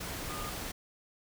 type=tone in noise; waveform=sine; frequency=1218 Hz; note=D#6; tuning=37 cents flat; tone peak=-41 dBFS; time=0.29-0.5 s; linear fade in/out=10 ms; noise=pink; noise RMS=-39 dBFS; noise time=0-0.72 s; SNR=-5 dB; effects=none